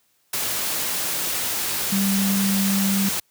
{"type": "tone in noise", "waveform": "sine", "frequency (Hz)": 196, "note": "G3", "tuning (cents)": 0, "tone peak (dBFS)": -19, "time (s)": [1.92, 3.09], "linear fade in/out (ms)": 5, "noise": "white", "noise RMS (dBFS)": -25, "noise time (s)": [0.33, 3.2], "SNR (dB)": 3, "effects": ["white hiss -65 dBFS RMS until 3.3 s", "high-pass 80 Hz 12 dB/octave"]}